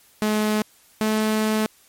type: tone pair in turn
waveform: sawtooth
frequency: 213.3 / 216.5 Hz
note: G#3 / A3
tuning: +46 / -28 cents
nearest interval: unison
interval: 26 cents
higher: second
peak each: -15 dBFS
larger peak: neither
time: 0.22-0.62 / 1.01-1.66 s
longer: second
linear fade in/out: 0 ms
effects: white hiss -55 dBFS RMS until 1.88 s + MP3 64 kbps